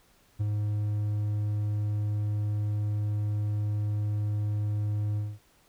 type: tone with ADSR envelope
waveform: triangle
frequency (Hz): 104.6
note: G#2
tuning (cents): +13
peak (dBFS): -21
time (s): 0.39-5.39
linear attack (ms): 22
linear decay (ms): 13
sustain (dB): -3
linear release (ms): 220
effects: pink hiss -63 dBFS RMS until 5.68 s